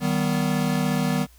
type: chord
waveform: square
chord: Eb augmented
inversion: none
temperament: equal with one note detuned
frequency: 155.56 / 192.63 / 246.9 Hz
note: Eb3 / G3 / B3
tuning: 0 / -30 / 0 cents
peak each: -26 dBFS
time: 0-1.27 s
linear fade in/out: 50 ms
effects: added 60 Hz sine -50 dBFS peak until 1.38 s + white hiss -57 dBFS RMS until 1.38 s